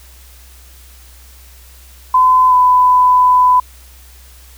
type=tone with pitch glide; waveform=sine; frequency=1017 to 1000.7 Hz; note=C6 to B5; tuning=-50 to +23 cents; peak=-6 dBFS; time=2.14-3.6 s; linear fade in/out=5 ms; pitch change=-27 cents; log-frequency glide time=2.48-2.54 s; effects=added 63 Hz sine -39 dBFS peak until 4.57 s + white hiss -44 dBFS RMS until 4.57 s